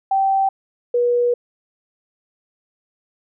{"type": "tone pair in turn", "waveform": "sine", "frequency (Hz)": [777, 483.6], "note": ["G5", "B4"], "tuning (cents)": [-16, -36], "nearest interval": "minor sixth", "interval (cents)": 820, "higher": "first", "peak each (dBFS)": -14, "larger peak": "neither", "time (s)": [[0.11, 0.49], [0.94, 1.34]], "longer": "second", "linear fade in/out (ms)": 5, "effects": []}